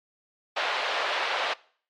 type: band-pass noise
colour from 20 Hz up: pink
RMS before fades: -28 dBFS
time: 0.56-1.54 s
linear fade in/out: 10 ms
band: 560 to 3900 Hz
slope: 24 dB/octave
effects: noise-tail reverb RT60 0.5 s tail -22 dB re dry + MP3 96 kbps